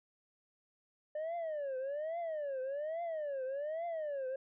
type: tone with vibrato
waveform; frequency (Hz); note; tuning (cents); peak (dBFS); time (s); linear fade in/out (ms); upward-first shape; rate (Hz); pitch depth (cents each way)
sine; 596; D5; +25; -33; 1.15-4.36; 5; triangle; 1.2; 270
effects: tanh soft clip ceiling -35 dBFS